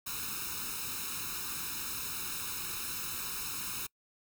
white noise with comb filter, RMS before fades -38 dBFS, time 0.06-3.87 s, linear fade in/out 10 ms, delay 0.76 ms, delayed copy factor +0.95, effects noise-tail reverb RT60 0.1 s tail -25 dB re dry

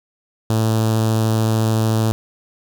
sawtooth tone with notch filter, 110.8 Hz, A2, 13 cents sharp, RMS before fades -17 dBFS, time 0.5-2.12 s, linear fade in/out 0 ms, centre 2100 Hz, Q 1, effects 7-bit

